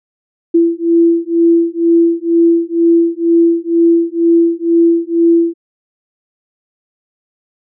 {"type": "beating tone pair", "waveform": "sine", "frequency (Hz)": [335, 337.1], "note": ["E4", "E4"], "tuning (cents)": [28, 39], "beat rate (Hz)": 2.1, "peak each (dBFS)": -11, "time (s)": [0.54, 5.54], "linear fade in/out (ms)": 10, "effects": []}